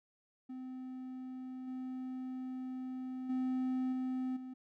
triangle tone with level steps, 257.1 Hz, C4, 30 cents flat, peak -40 / -37 / -30 / -32 / -41 dBFS, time 0.49-4.54 s, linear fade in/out 10 ms, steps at 1.67 / 3.29 / 3.92 / 4.36 s, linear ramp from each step 10 ms, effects none

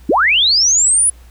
sine linear sweep, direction up, 207.7 to 10110 Hz, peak -9 dBFS, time 0.09-1.1 s, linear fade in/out 5 ms, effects added 60 Hz sine -38 dBFS peak until 1.3 s + pink hiss -50 dBFS RMS until 1.3 s

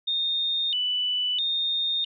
sine tone with vibrato, 3304 Hz, G#7, 10 cents flat, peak -23 dBFS, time 0.07-2.05 s, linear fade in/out 10 ms, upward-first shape square, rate 0.76 Hz, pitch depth 180 cents each way, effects none

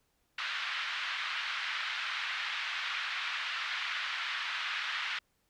pink band-pass noise, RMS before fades -36 dBFS, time 0.38-5.19 s, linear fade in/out 5 ms, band 1300 to 3700 Hz, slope 24 dB/octave, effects pink hiss -75 dBFS RMS until 5.49 s

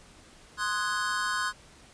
square chord, Ab dominant seventh, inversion first, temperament equal, 1046.5 / 1244.5 / 1480 / 1661.2 Hz, C6 / Eb6 / Gb6 / Ab6, 0 / 0 / 0 / 0 cents, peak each -33 / -36 / -32 / -36 dBFS, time 0.57-1.53 s, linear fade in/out 50 ms, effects pink hiss -54 dBFS RMS until 1.93 s + resampled to 22050 Hz

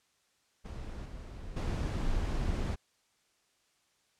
brown noise with level steps, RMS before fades -41 / -44 / -32 dBFS, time 0.64-2.76 s, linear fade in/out 20 ms, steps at 1.05 / 1.56 s, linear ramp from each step 10 ms, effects white hiss -72 dBFS RMS until 4.19 s + low-pass 8000 Hz 12 dB/octave

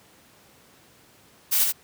blue noise with echo, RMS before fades -21 dBFS, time 1.51-1.65 s, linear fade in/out 20 ms, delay 76 ms, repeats 1, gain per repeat -3 dB, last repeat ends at 1.726 s, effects pink hiss -55 dBFS RMS until 1.83 s + high-pass 100 Hz 12 dB/octave

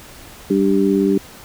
harmonic tone, 98 Hz, G2, in tune, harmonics 2 / 3 / 4, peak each -17 / -17 / -17 dBFS, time 0.5-1.18 s, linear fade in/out 5 ms, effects pink hiss -40 dBFS RMS until 1.44 s

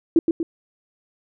sine tone with echo, 330.5 Hz, E4, 5 cents sharp, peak -10 dBFS, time 0.16-0.19 s, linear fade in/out 2 ms, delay 120 ms, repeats 2, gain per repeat -5 dB, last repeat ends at 0.43 s, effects none

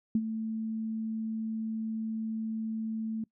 sine tone with ADSR envelope, 221.4 Hz, A3, 11 cents sharp, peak -21 dBFS, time 0.15-3.24 s, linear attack 3 ms, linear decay 51 ms, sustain -10 dB, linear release 4 ms, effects noise-tail reverb RT60 0.1 s tail -23 dB re dry

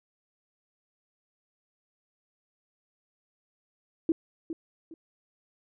sine tone with echo, 325.9 Hz, E4, 20 cents flat, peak -20 dBFS, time 4.09-4.12 s, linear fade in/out 2 ms, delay 410 ms, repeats 2, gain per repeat -11 dB, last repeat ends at 4.94 s, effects none

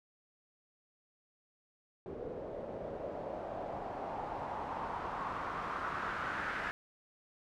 white noise with low-pass filter sweep, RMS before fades -40 dBFS, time 2.06-6.71 s, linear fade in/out 0 ms, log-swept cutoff 460 to 1600 Hz, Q 3.1, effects none

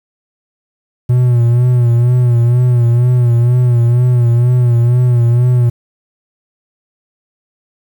triangle tone with vibrato, 121.3 Hz, B2, 31 cents flat, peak -5 dBFS, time 1.09-5.7 s, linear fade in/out 10 ms, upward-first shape sine, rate 2.1 Hz, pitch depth 54 cents each way, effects 7-bit

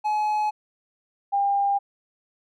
triangle / sine tone pair in turn, 848 / 800.4 Hz, G#5 / G5, +36 / +36 cents, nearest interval minor second, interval 100 cents, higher first, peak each -19 dBFS, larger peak neither, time 0.04-0.51 / 1.32-1.79 s, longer neither, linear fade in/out 20 ms, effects none

